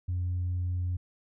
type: tone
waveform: sine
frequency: 89.5 Hz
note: F2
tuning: 43 cents sharp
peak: -26 dBFS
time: 0.08-0.97 s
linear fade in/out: 10 ms
effects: tanh soft clip ceiling -25 dBFS